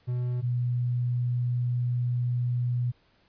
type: tone pair in turn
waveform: triangle / sine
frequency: 123.47 / 122.48 Hz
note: B2 / B2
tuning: 0 / -14 cents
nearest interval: unison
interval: 14 cents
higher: first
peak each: -24 dBFS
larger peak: neither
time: 0.07-0.42 / 0.42-2.92 s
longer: second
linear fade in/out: 20 ms
effects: pink hiss -65 dBFS RMS until 3.28 s + resampled to 11025 Hz